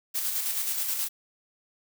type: noise with tremolo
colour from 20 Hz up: blue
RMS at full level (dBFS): -28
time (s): 0.14-1.09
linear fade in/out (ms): 20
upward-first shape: square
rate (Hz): 9.4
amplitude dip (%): 35
effects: none